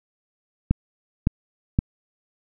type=clicks; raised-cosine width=5 ms; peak=-5 dBFS; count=3; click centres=0.71 / 1.271 / 1.789 s; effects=none